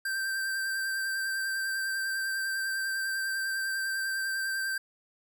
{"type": "tone with vibrato", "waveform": "square", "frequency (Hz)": 1568, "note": "G6", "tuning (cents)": 0, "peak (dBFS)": -30, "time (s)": [0.05, 4.78], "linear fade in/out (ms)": 5, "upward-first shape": "triangle", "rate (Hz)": 10, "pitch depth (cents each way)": 22, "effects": []}